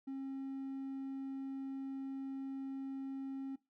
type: tone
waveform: triangle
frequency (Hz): 269.7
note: C#4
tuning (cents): -47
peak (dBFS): -37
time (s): 0.07-3.56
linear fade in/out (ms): 10
effects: noise-tail reverb RT60 0.2 s tail -19 dB re dry + tanh soft clip ceiling -33 dBFS